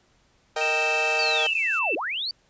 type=chord; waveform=sawtooth; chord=Eb major; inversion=second; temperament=equal with one note detuned; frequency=461.9 / 622.3 / 784 Hz; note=Bb4 / Eb5 / G5; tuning=-16 / 0 / 0 cents; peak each=-26 / -25 / -25 dBFS; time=0.56-1.47 s; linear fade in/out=5 ms
type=tone with pitch glide; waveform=sine; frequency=2637 to 2663 Hz; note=E7 to E7; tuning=0 to +17 cents; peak=-23 dBFS; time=0.61-1.95 s; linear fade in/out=2 ms; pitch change=+17 cents; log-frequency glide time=1.46-1.69 s
type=noise with tremolo; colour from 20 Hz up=violet; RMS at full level=-36 dBFS; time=0.62-1.79 s; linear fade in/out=2 ms; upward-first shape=triangle; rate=6.4 Hz; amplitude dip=30%
type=linear two-way sweep; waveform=sine; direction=down then up; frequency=4699 to 277.4 to 4699 Hz; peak=-26 dBFS; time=1.19-2.31 s; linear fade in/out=2 ms; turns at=1.95 s
effects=pink hiss -63 dBFS RMS until 2.49 s + resampled to 16000 Hz